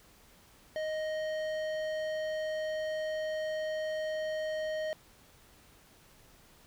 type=tone with tanh clipping; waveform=triangle; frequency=623 Hz; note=D#5; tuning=2 cents sharp; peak=-34 dBFS; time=0.76-4.93 s; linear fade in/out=0 ms; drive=18 dB; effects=pink hiss -60 dBFS RMS until 6.66 s